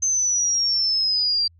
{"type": "exponential sweep", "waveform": "sine", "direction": "down", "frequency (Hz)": [6270, 4699], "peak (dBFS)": -18, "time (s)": [0.02, 1.48], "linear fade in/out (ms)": 10, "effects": ["added 84 Hz sine -51 dBFS peak until 1.59 s"]}